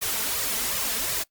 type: noise with flanger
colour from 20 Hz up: white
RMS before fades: -27 dBFS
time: 0.01-1.24 s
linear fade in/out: 20 ms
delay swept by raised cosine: 1.6 to 4.6 ms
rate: 2.7 Hz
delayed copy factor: +0.75
effects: noise-tail reverb RT60 0.1 s tail -21 dB re dry + Opus 48 kbps